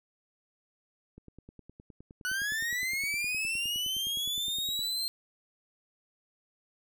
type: click train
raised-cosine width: 3 ms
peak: -36 dBFS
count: 36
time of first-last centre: 1.18-4.792 s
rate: 9.69 Hz
type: linear sweep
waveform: 40% pulse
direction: up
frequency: 1467 to 4186 Hz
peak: -29 dBFS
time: 2.25-5.08 s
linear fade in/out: 0 ms
effects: none